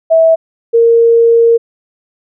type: tone pair in turn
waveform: sine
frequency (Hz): 651 / 463.1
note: E5 / A#4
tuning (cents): -22 / -11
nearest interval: tritone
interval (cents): 589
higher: first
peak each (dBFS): -4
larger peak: neither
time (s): 0.1-0.36 / 0.73-1.58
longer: second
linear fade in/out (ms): 20
effects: none